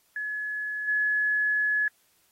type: tone with level steps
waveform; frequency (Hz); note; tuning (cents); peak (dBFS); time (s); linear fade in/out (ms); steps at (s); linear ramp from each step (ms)
sine; 1700; G#6; +40; -29 / -22; 0.16-1.88; 2; 0.87; 20
effects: white hiss -66 dBFS RMS until 2.31 s + AAC 48 kbps